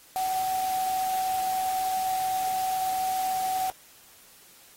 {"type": "tone in noise", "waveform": "sine", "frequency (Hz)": 753, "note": "F#5", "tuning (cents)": 30, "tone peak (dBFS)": -25, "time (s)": [0.16, 3.7], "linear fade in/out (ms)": 0, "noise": "white", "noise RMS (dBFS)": -38, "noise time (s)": [0.16, 3.7], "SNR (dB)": 10, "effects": ["white hiss -54 dBFS RMS until 4.76 s", "AAC 48 kbps"]}